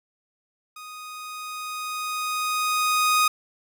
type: tone with level ramp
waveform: sawtooth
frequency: 1244.5 Hz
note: D#6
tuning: in tune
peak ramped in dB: -35 to -13 dBFS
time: 0.76-3.28 s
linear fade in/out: 5 ms
effects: none